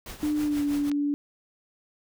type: noise with tremolo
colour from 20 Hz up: pink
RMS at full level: -38 dBFS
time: 0.06-0.9 s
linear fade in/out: 2 ms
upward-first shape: triangle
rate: 6.2 Hz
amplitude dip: 75%
type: tone with pitch glide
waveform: sine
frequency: 299.6 to 288.9 Hz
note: D4 to D4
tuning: +35 to -28 cents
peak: -23 dBFS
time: 0.23-1.14 s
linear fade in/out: 0 ms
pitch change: -63 cents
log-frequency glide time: 0.42-0.63 s
type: click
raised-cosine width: 0.2 ms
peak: -20 dBFS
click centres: 0.916 s
effects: none